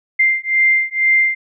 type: beating tone pair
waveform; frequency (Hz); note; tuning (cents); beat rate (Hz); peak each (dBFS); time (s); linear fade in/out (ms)
sine; 2093 / 2095.1; C7 / C7; 0 / +2; 2.1; -15; 0.19-1.35; 10
effects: none